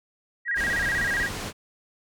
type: tone with vibrato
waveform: sine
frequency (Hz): 1760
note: A6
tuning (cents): 0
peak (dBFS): -23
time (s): 0.45-1.3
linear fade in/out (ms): 50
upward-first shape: square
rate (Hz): 16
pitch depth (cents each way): 140
type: low-pass noise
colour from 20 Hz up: pink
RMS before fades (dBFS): -33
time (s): 0.55-1.53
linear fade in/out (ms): 50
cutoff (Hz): 9000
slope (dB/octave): 12
effects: none